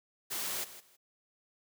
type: noise with echo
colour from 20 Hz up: white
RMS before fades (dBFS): -36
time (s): 0.3-0.65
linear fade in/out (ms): 20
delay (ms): 160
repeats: 2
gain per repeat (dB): -14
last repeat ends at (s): 0.97
effects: high-pass 150 Hz 12 dB/octave